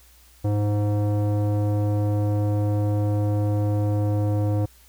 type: tone with low-pass filter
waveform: square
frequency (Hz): 103.83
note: G#2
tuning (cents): 0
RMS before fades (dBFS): -22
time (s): 0.44-4.66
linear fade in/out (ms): 10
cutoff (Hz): 600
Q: 1.3
effects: added 60 Hz sine -53 dBFS peak until 4.88 s + white hiss -55 dBFS RMS until 4.88 s